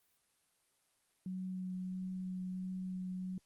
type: tone with vibrato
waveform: sine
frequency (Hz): 185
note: F#3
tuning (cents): 0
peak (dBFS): -38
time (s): 1.26-3.38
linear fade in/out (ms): 2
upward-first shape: sine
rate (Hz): 1.5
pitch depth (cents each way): 9
effects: white hiss -75 dBFS RMS until 3.45 s + Opus 32 kbps